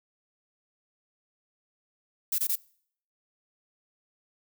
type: noise bursts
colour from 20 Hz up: violet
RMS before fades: -27 dBFS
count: 3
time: 2.32-2.556 s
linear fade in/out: 5 ms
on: 64 ms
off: 22 ms
effects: noise-tail reverb RT60 0.6 s tail -24 dB re dry